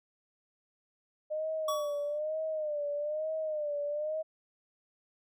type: tone with vibrato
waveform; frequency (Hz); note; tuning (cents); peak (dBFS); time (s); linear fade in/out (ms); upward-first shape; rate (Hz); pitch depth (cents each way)
sine; 606; D#5; -46; -31; 1.3-4.23; 20; sine; 1.1; 79
type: tone with exponential decay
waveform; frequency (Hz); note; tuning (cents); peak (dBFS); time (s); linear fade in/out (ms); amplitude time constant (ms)
square; 1131; C#6; +34; -30; 1.68-2.19; 5; 110
effects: none